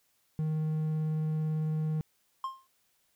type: tone with vibrato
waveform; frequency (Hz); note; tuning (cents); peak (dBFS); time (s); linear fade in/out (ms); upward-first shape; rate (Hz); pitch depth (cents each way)
triangle; 155.9; D#3; +4; -26; 0.39-2.01; 0; triangle; 18; 8
type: tone with exponential decay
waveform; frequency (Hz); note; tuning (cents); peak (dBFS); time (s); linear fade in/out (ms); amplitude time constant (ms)
triangle; 1060; C6; +22; -27; 2.44-2.67; 2; 48
effects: white hiss -72 dBFS RMS until 3.15 s